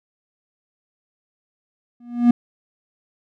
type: tone with exponential growth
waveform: triangle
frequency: 240 Hz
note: B3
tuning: 49 cents flat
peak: -5 dBFS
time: 2-2.31 s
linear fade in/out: 5 ms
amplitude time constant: 67 ms
effects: none